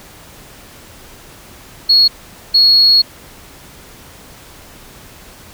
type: tone bursts at uneven times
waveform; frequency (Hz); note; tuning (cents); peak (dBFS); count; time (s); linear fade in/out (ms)
sine; 4327; C#8; -43; -5; 2; 1.89-2.08 / 2.54-3.02; 10
effects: tanh soft clip ceiling -1 dBFS + pink hiss -39 dBFS RMS until 5.53 s